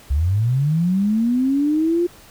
sine linear sweep, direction up, 64.2 to 353.6 Hz, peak -15 dBFS, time 0.1-2.07 s, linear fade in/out 10 ms, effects pink hiss -46 dBFS RMS until 2.3 s

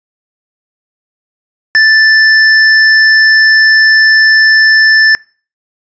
square tone, 1760 Hz, A6, in tune, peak -4 dBFS, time 1.75-5.15 s, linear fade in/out 0 ms, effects noise-tail reverb RT60 0.4 s tail -25 dB re dry + resampled to 16000 Hz

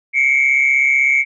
sine tone pair together, 2164 / 2300 Hz, C#7 / D7, -42 / -37 cents, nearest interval minor second, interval 105 cents, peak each -13 dBFS, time 0.13-1.25 s, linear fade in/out 50 ms, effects tanh soft clip ceiling -5 dBFS

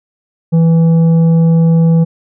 sine tone with tanh clipping, 164.8 Hz, E3, in tune, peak -7 dBFS, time 0.52-2.05 s, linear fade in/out 20 ms, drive 7 dB, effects none

